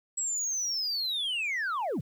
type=linear sweep; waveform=sine; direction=down; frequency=7810 to 96.6 Hz; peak=-26 dBFS; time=0.17-2.01 s; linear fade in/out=10 ms; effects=tanh soft clip ceiling -27 dBFS + 10-bit